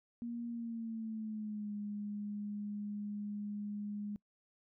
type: tone with pitch glide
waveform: sine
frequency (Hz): 235.9 to 206.6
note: A#3 to G#3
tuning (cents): +21 to -9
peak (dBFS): -38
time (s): 0.22-4.16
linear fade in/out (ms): 0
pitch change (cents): -230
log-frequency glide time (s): 0.48-1.73
effects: noise-tail reverb RT60 0.1 s tail -24 dB re dry